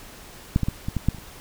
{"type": "clicks", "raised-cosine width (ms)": 5, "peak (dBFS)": [-6, -10, -11, -14, -11, -6, -26, -29], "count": 8, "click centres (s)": [0.561, 0.633, 0.685, 0.885, 0.967, 1.086, 1.147, 1.185], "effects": ["pink hiss -44 dBFS RMS until 1.4 s"]}